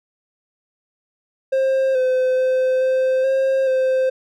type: tone with pitch steps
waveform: triangle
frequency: 531 / 513 / 516 / 520 / 533 / 521 Hz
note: C5 / C5 / C5 / C5 / C5 / C5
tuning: +25 / -34 / -24 / -11 / +32 / -7 cents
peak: -13 dBFS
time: 1.52-4.1 s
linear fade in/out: 10 ms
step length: 430 ms
effects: none